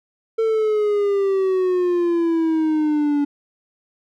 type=exponential sweep; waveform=triangle; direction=down; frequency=451.2 to 285.9 Hz; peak=-14 dBFS; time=0.38-3.25 s; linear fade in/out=10 ms; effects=none